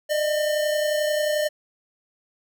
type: tone pair together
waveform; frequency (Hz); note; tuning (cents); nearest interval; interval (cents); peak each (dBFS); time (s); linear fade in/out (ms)
square; 602 / 633.3; D5 / D#5; +43 / +30; minor second; 87; -22 / -31; 0.09-1.49; 20
effects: none